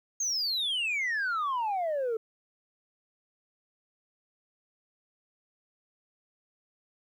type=exponential sweep; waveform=sine; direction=down; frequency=6540 to 433.1 Hz; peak=-25 dBFS; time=0.2-2.17 s; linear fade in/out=5 ms; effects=tanh soft clip ceiling -26 dBFS + 11-bit